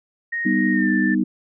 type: tone with pitch glide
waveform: sine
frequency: 1864.7 to 1771.3 Hz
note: A#6 to A6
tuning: 0 to +11 cents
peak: -22 dBFS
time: 0.32-1.15 s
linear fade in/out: 10 ms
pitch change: -89 cents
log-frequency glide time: 0.72-0.9 s
type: chord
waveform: sine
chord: G augmented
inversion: none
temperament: equal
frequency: 196 / 246.9 / 311.1 Hz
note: G3 / B3 / D#4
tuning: 0 / 0 / 0 cents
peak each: -21 dBFS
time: 0.45-1.24 s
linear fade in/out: 10 ms
effects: none